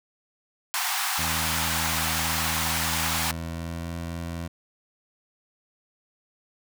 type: high-pass noise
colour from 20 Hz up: pink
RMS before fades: -27 dBFS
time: 0.74-3.31 s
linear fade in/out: 0 ms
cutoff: 730 Hz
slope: 96 dB/octave
type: tone with pitch glide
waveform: 20% pulse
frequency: 80.9 to 84.29 Hz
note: E2 to E2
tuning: -32 to +39 cents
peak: -26 dBFS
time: 1.18-4.48 s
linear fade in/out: 10 ms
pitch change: +71 cents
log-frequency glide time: 2.9-3.91 s
effects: none